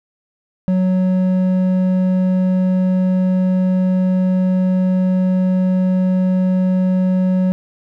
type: tone with hard clipping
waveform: sine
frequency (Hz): 185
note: F#3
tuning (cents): 0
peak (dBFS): -14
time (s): 0.68-7.52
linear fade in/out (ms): 0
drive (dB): 6
effects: none